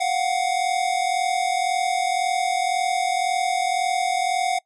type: tone pair together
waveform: square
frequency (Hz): 704 / 745.9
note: F5 / F#5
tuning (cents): +14 / +14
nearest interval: minor second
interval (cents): 100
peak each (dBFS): -25 / -23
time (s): 0-4.59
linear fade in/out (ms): 10
effects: noise-tail reverb RT60 0.1 s tail -22 dB re dry + resampled to 24000 Hz

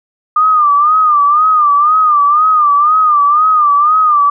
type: tone with vibrato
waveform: sine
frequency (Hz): 1208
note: D6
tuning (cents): +48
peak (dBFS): -6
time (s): 0.36-4.3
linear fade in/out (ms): 5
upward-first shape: sine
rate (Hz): 2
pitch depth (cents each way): 91
effects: none

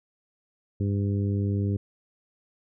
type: harmonic tone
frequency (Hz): 100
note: G2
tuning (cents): +35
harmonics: 1 / 2 / 3 / 4 / 5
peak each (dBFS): -24 / -30 / -34 / -36 / -44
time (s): 0.8-1.77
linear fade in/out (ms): 5
effects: none

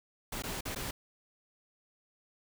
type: noise with dropouts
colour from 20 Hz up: pink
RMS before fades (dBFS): -38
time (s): 0.32-0.91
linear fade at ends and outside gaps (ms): 5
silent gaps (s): 0.423-0.436 / 0.609-0.653 / 0.749-0.759
effects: none

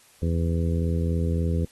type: harmonic tone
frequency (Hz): 83.5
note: E2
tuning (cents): +23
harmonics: 1 / 2 / 3 / 4 / 5 / 6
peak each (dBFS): -23 / -27 / -33 / -37 / -35 / -36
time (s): 0.22-1.65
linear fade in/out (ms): 5
effects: white hiss -56 dBFS RMS until 1.71 s + AAC 32 kbps

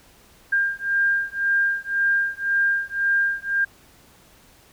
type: beating tone pair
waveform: sine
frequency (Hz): 1600 / 1601.9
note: G6 / G6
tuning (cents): +35 / +37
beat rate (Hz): 1.9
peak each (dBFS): -22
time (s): 0.52-3.65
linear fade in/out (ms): 10
effects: pink hiss -53 dBFS RMS until 4.72 s

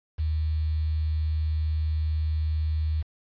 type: tone with quantisation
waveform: sine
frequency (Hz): 77.78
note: D#2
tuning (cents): 0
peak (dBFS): -23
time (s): 0.18-3.03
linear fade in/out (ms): 20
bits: 8
effects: resampled to 11025 Hz

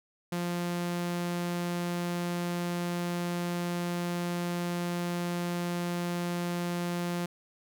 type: tone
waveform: sawtooth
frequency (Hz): 174.5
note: F3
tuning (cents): -1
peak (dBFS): -26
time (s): 0.32-7.26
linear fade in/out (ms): 5
effects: none

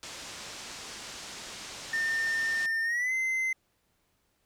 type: low-pass noise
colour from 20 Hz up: white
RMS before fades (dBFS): -43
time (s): 0.03-2.66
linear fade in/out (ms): 0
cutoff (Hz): 7200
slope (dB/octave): 24
type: tone with pitch glide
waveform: triangle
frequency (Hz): 1808 to 2065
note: A6 to C7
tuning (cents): +47 to -23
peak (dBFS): -25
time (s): 1.93-3.53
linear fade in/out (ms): 5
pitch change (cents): +230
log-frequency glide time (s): 2.83-3.13
effects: pink hiss -73 dBFS RMS until 4.45 s

